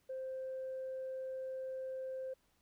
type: tone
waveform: sine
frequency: 523 Hz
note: C5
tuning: 1 cent flat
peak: -38 dBFS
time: 0.09-2.34 s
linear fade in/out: 10 ms
effects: tanh soft clip ceiling -36 dBFS + pink hiss -75 dBFS RMS until 2.61 s